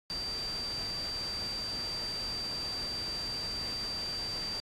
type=tone in noise; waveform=sine; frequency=4686 Hz; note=D8; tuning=5 cents flat; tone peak=-34 dBFS; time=0.1-4.6 s; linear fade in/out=0 ms; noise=pink; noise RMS=-43 dBFS; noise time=0.1-4.6 s; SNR=+6 dB; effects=low-pass 9000 Hz 12 dB/octave + AAC 64 kbps